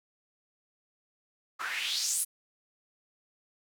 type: noise with band-pass filter sweep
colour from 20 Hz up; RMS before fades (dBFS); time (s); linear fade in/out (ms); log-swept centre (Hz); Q
white; -32; 1.59-2.25; 20; 1200 to 11000; 3.9
effects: none